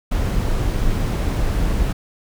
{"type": "noise", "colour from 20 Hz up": "brown", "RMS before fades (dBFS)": -19, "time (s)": [0.11, 1.93], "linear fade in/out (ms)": 10, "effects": []}